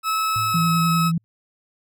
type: tone with pitch glide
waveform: 40% pulse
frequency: 1297 to 1286.6 Hz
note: E6 to E6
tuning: -28 to -42 cents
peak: -19 dBFS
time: 0.03-1.12 s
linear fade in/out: 50 ms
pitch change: -14 cents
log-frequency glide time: 0.46-0.62 s
type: tone with exponential decay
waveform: sine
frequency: 110 Hz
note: A2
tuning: in tune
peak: -25 dBFS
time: 0.36-1.24 s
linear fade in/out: 0 ms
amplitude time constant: 190 ms
type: tone with vibrato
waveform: sine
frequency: 166.4 Hz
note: E3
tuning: 17 cents sharp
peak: -18 dBFS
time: 0.54-1.18 s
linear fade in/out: 5 ms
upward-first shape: sine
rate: 10 Hz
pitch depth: 21 cents each way
effects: none